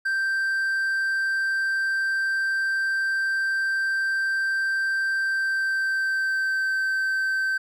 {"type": "tone with pitch glide", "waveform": "triangle", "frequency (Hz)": [1568, 1550], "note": ["G6", "G6"], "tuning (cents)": [0, -20], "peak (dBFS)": -20, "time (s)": [0.05, 7.58], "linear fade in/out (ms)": 10, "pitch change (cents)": -20, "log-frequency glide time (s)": [5.18, 6.73], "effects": []}